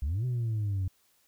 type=exponential two-way sweep; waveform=sine; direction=up then down; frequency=63.2 to 128 to 91.6 Hz; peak=-25 dBFS; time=0.02-0.88 s; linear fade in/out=5 ms; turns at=0.25 s; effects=tanh soft clip ceiling -26 dBFS + white hiss -68 dBFS RMS until 1.27 s